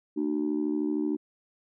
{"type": "tone with amplitude modulation", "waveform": "sine", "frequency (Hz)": 301.2, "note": "D4", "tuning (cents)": 44, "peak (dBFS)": -20, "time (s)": [0.16, 1.17], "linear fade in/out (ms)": 20, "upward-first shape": "sine", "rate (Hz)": 73.2, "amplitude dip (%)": 100, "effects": ["tanh soft clip ceiling -19 dBFS"]}